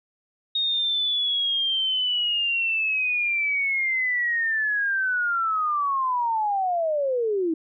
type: linear sweep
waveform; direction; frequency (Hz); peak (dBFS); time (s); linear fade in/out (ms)
sine; down; 3729 to 311.1; -21; 0.55-7.54; 5
effects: none